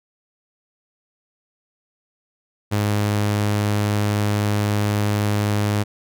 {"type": "tone", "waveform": "sawtooth", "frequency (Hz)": 103.83, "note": "G#2", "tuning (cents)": 0, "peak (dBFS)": -14, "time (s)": [2.71, 5.84], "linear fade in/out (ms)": 20, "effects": []}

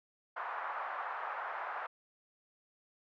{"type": "band-pass noise", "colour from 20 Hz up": "white", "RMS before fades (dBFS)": -40, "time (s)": [0.36, 1.87], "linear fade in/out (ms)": 10, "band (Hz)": [710, 1400], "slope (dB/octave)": 24, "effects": []}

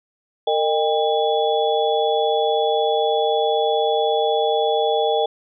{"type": "tone cluster", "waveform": "sine", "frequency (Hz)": [457.3, 614, 798, 3409], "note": ["A#4", "D#5", "G5", "G#7"], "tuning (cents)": [-33, -23, 31, 45], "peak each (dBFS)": [-20, -22, -21, -28], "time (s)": [0.47, 5.26], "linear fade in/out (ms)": 5, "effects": []}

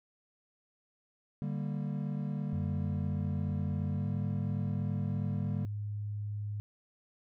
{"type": "chord", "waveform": "triangle", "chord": "G minor", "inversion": "second", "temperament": "equal", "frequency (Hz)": [146.83, 196, 233.1], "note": ["D3", "G3", "Bb3"], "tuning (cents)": [0, 0, 0], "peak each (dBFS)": [-33, -35, -39], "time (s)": [1.42, 5.65], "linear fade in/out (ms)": 0}
{"type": "tone with pitch glide", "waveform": "sine", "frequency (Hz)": [92.5, 103.83], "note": ["F#2", "G#2"], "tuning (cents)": [0, 0], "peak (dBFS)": -34, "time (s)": [2.53, 6.6], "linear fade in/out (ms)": 0, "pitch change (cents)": 200, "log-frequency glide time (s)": [3.86, 4.09]}
{"effects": []}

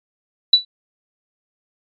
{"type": "tone with exponential decay", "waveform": "sine", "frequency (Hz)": 3951, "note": "B7", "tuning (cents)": 0, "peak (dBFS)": -3, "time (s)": [0.53, 0.65], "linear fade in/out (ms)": 5, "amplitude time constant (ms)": 25, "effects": ["MP3 96 kbps"]}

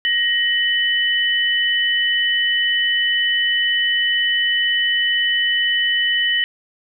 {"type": "tone pair together", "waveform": "sine", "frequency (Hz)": [1886.1, 2994], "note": ["A#6", "F#7"], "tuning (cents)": [20, 20], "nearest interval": "minor sixth", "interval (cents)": 800, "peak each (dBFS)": -18, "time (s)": [0.05, 6.44], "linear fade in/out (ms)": 0, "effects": []}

